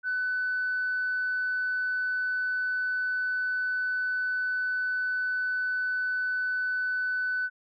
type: tone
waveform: sine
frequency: 1500 Hz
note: F#6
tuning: 23 cents sharp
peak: -25 dBFS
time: 0.03-7.5 s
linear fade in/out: 50 ms
effects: tanh soft clip ceiling -22 dBFS